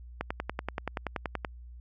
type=click train; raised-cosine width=0.5 ms; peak=-16 dBFS; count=14; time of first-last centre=0.21-1.448 s; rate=10.5 Hz; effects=added 60 Hz sine -44 dBFS peak until 1.8 s